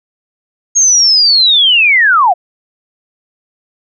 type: linear sweep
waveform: sine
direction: down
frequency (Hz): 6570 to 652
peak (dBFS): -5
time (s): 0.75-2.34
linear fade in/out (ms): 20
effects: none